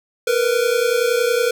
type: tone pair together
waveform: square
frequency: 463.2 / 493.9 Hz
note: A#4 / B4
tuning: -11 / 0 cents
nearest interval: minor second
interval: 111 cents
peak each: -19 dBFS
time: 0.27-1.51 s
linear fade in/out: 5 ms
effects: none